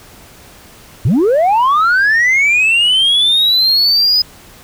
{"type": "linear sweep", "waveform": "sine", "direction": "up", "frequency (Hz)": [91.5, 5030], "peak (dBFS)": -6, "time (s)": [1.05, 4.22], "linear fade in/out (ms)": 5, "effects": ["tanh soft clip ceiling -7 dBFS", "pink hiss -40 dBFS RMS until 4.63 s"]}